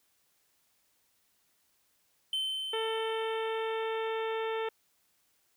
triangle tone with exponential decay, 3079 Hz, G7, 32 cents flat, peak -27 dBFS, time 2.33-4.63 s, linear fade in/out 2 ms, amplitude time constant 500 ms
harmonic tone, 445.9 Hz, A4, 23 cents sharp, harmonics 1 / 2 / 3 / 4 / 5 / 6 / 7 / 8, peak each -32 / -38 / -42 / -44 / -46 / -48 / -49 / -50 dBFS, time 2.73-4.69 s, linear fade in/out 5 ms
effects white hiss -72 dBFS RMS until 5.56 s

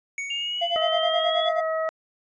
square tone with exponential decay, 2232 Hz, C#7, 11 cents sharp, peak -27 dBFS, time 0.18-0.97 s, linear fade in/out 1 ms, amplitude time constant 170 ms
sine exponential sweep, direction up, 2794 to 3400 Hz, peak -26 dBFS, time 0.3-1.49 s, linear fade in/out 5 ms
triangle tone with tremolo, 687 Hz, F5, 29 cents flat, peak -19 dBFS, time 0.61-1.61 s, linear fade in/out 10 ms, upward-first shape sine, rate 9.4 Hz, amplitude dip 95%
harmonic tone, 640 Hz, D#5, 49 cents sharp, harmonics 1 / 2 / 3, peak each -24 / -30 / -35 dBFS, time 0.76-1.89 s, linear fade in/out 0 ms
effects resampled to 16000 Hz

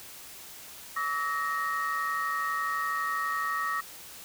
sine tone cluster, 1141 / 1293 / 1867 Hz, C#6 / E6 / A#6, +50 / -34 / +2 cents, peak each -31 dBFS, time 0.96-3.81 s, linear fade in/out 10 ms, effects tanh soft clip ceiling -22 dBFS + white hiss -46 dBFS RMS until 4.24 s

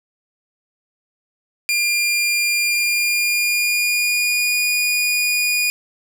sawtooth tone with pitch glide, 2400 to 2450 Hz, D7 to D#7, +37 to -27 cents, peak -13 dBFS, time 1.69-5.7 s, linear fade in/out 0 ms, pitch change +36 cents, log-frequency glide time 2.64-4.64 s, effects none

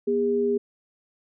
sine tone pair together, 241.9 / 407.3 Hz, B3 / G#4, -36 / -34 cents, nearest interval major sixth, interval 902 cents, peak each -27 / -21 dBFS, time 0.07-0.58 s, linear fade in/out 10 ms, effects none

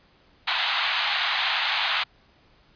white band-pass noise, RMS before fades -25 dBFS, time 0.47-2.04 s, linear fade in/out 10 ms, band 730 to 4100 Hz, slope 48 dB/octave, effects pink hiss -59 dBFS RMS until 2.75 s + resampled to 11025 Hz

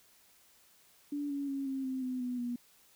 sine tone with pitch steps, 289 / 281.7 / 274.7 / 267.8 / 261.1 / 254.5 / 248.1 / 241.9 Hz, D4 / C#4 / C#4 / C4 / C4 / C4 / B3 / B3, -28 / +28 / -16 / +40 / -3 / -48 / +8 / -36 cents, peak -33 dBFS, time 1.12-2.56 s, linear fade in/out 5 ms, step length 180 ms, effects white hiss -64 dBFS RMS until 2.95 s

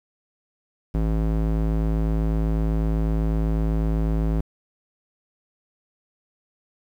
square tone with band-pass filter, 54 Hz, A1, 32 cents flat, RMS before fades -22 dBFS, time 0.94-4.41 s, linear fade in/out 5 ms, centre 170 Hz, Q 0.56, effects 9-bit

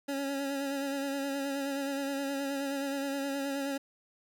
25% pulse tone with vibrato, 277.2 Hz, C#4, in tune, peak -28 dBFS, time 0.08-3.78 s, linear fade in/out 10 ms, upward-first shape sine, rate 9.5 Hz, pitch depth 32 cents each way, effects none

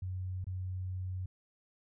sine tone with dropouts, 92.5 Hz, F#2, in tune, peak -35 dBFS, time 0.02-1.26 s, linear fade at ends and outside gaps 5 ms, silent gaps 0.444-0.467 s, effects none

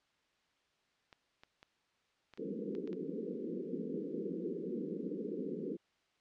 clicks, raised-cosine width 0.2 ms, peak -36 dBFS, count 8, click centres 1.128 / 1.435 / 1.629 / 2.337 / 2.375 / 2.751 / 2.875 / 2.93 s
white band-pass noise, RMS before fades -40 dBFS, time 2.38-5.77 s, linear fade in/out 20 ms, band 170 to 480 Hz, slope 96 dB/octave
effects white hiss -75 dBFS RMS until 6.2 s + low-pass 4000 Hz 12 dB/octave

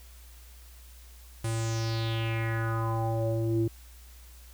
square tone with low-pass filter sweep, 113.2 Hz, A2, 50 cents sharp, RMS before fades -29 dBFS, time 1.44-3.68 s, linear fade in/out 5 ms, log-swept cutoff 9900 to 300 Hz, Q 4.4, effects added 60 Hz sine -48 dBFS peak until 4.53 s + white hiss -56 dBFS RMS until 4.53 s

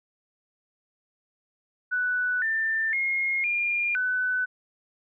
sine tone with pitch steps, 1486 / 1786 / 2148 / 2408 / 1502 Hz, F#6 / A6 / C7 / D7 / F#6, +7 / +25 / +45 / +43 / +26 cents, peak -23 dBFS, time 1.91-4.46 s, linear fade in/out 20 ms, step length 510 ms, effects none

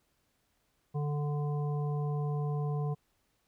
harmonic tone, 146.83 Hz, D3, in tune, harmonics 1 / 3 / 5 / 7, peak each -30 / -40 / -44 / -47 dBFS, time 0.94-2.95 s, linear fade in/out 20 ms, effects pink hiss -75 dBFS RMS until 3.47 s

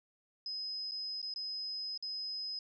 sine tone with dropouts, 5060 Hz, D#8, 28 cents sharp, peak -37 dBFS, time 0.46-2.59 s, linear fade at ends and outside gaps 2 ms, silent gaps 0.912-0.918 / 1.217-1.227 / 1.339-1.36 / 1.976-2.025 s, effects none

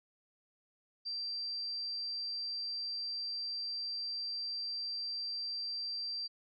sine tone, 4703 Hz, D8, 2 cents sharp, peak -36 dBFS, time 1.05-6.28 s, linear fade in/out 20 ms, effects none

